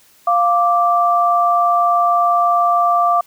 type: tone pair together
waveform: sine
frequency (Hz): 698.5 / 1172.3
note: F5 / D6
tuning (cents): 0 / -3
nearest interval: major sixth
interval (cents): 897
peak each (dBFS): -14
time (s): 0.27-3.21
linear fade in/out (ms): 5
effects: white hiss -51 dBFS RMS until 3.26 s